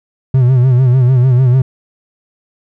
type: tone with vibrato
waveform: triangle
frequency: 127.1 Hz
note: C3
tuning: 50 cents flat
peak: -4 dBFS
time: 0.34-1.62 s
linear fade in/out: 5 ms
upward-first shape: sine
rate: 6.7 Hz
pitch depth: 85 cents each way
effects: none